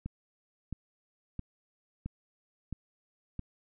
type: click train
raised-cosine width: 5 ms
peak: -24 dBFS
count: 6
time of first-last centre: 0.06-3.393 s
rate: 1.5 Hz
effects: none